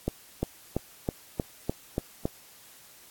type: accelerating click train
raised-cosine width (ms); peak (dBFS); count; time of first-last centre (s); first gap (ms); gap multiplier
2; -13; 8; 0.08-2.255; 350; 0.96
effects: white hiss -53 dBFS RMS until 3.1 s + AAC 64 kbps

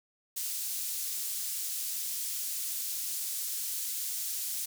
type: high-pass noise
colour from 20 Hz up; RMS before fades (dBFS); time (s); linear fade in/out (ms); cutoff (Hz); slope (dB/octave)
pink; -35; 0.36-4.66; 10; 6900; 12
effects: none

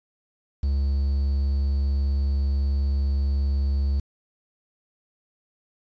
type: tone with quantisation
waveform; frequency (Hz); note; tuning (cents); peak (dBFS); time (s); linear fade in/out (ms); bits
triangle; 69.3; C#2; 0; -18; 0.63-4; 5; 8
effects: resampled to 16000 Hz

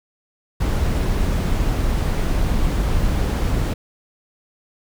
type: noise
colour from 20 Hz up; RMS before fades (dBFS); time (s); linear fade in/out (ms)
brown; -19; 0.6-3.74; 10
effects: none

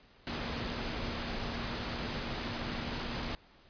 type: tone in noise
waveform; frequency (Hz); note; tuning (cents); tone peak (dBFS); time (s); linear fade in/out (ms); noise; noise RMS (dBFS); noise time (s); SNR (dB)
sine; 236.4; A#3; +24; -44; 0.27-3.35; 0; pink; -37; 0.27-3.35; -10
effects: pink hiss -61 dBFS RMS until 3.69 s + resampled to 11025 Hz

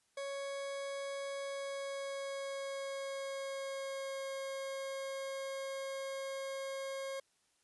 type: tone with pitch glide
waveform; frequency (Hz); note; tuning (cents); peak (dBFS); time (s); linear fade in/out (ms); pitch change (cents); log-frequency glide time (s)
40% pulse; 554.4 to 541.1; C#5 to C#5; 0 to -42; -38; 0.17-7.2; 5; -42; 1.37-4.3
effects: white hiss -75 dBFS RMS until 7.63 s + resampled to 24000 Hz

